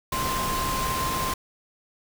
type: tone in noise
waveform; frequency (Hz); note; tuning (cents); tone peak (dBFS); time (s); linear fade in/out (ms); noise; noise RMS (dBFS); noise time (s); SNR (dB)
sine; 1046.5; C6; 0; -27; 0.12-1.34; 5; pink; -29; 0.12-1.34; -1
effects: none